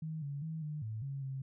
sine tone with pitch steps, 158.1 / 141.9 / 159.9 / 150.9 / 109.6 / 137.9 / 134.1 Hz, D#3 / C#3 / D#3 / D3 / A2 / C#3 / C3, +28 / +41 / +48 / +47 / -6 / -9 / +43 cents, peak -37 dBFS, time 0.02-1.42 s, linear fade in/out 5 ms, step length 200 ms, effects none

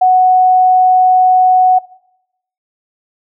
sine tone, 740 Hz, F#5, in tune, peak -5 dBFS, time 0.01-1.79 s, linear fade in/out 10 ms, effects noise-tail reverb RT60 0.8 s tail -20 dB re dry

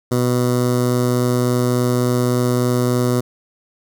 15% pulse tone with notch filter, 123.47 Hz, B2, in tune, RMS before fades -17 dBFS, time 0.11-3.21 s, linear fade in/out 10 ms, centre 2500 Hz, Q 0.65, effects none

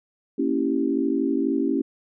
sine chord, A# diminished seventh, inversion none, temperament equal, 233.1 / 277.2 / 329.6 / 392 Hz, A#3 / C#4 / E4 / G4, 0 / 0 / 0 / 0 cents, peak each -28 / -23 / -26 / -28 dBFS, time 0.38-1.82 s, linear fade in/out 10 ms, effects none

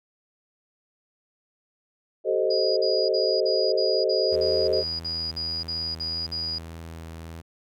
sine chord, A half-diminished seventh, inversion third, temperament equal with one note detuned, 383.9 / 440 / 523.3 / 622.3 Hz, G4 / A4 / C5 / Eb5, -36 / 0 / 0 / 0 cents, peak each -26 dBFS, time 2.24-4.84 s, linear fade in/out 50 ms
sine tone bursts, 4899 Hz, D#8, 28 cents flat, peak -27 dBFS, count 13, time 2.5-6.586 s, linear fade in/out 10 ms, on 270 ms, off 48 ms
sawtooth tone with vibrato, 82 Hz, E2, 9 cents flat, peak -33 dBFS, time 4.31-7.42 s, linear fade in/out 20 ms, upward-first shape sine, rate 1.7 Hz, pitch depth 11 cents each way
effects none

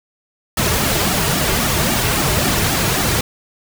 pink noise with flanger, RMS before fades -17 dBFS, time 0.57-3.21 s, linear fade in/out 5 ms, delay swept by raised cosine 1.9 to 4 ms, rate 3.7 Hz, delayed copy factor -0.75, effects none

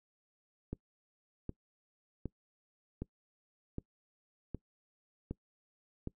click train, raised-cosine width 3 ms, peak -25 dBFS, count 8, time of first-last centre 0.73-6.074 s, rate 1.31 Hz, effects noise-tail reverb RT60 0.1 s tail -23 dB re dry

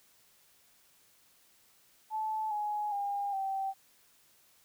sine tone with pitch steps, 870 / 837.5 / 806.1 / 776 Hz, A5 / G#5 / G5 / G5, -20 / +14 / +48 / -18 cents, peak -31 dBFS, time 2.1-3.74 s, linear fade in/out 50 ms, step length 410 ms, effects white hiss -65 dBFS RMS until 4.64 s

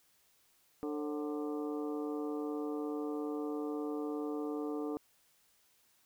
harmonic tone with a mistuned harmonic, 148.6 Hz, D3, 21 cents sharp, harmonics 2 / 3 / 4 / 5 / 6 / 7 / 8, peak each -37 / -39 / -50 / -49 / -55 / -55 / -51 dBFS, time 0.83-4.97 s, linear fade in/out 0 ms, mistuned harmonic 4, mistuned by -140 cents, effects white hiss -70 dBFS RMS until 6.05 s

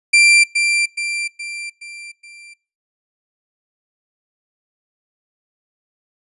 40% pulse tone with echo, 2362 Hz, D7, 9 cents sharp, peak -7 dBFS, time 0.13-0.44 s, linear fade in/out 10 ms, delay 420 ms, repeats 5, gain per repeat -6 dB, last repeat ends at 2.54 s, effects noise-tail reverb RT60 0.4 s tail -26 dB re dry + resampled to 24000 Hz

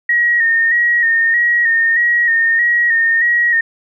sine tone with vibrato, 1867 Hz, A#6, 2 cents sharp, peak -10 dBFS, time 0.09-3.61 s, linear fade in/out 5 ms, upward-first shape square, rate 1.6 Hz, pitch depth 33 cents each way, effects none

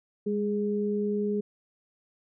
sine tone pair together, 204.8 / 415.3 Hz, G#3 / G#4, -24 / 0 cents, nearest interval octave, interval 1224 cents, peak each -28 dBFS, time 0.26-1.41 s, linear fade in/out 10 ms, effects none

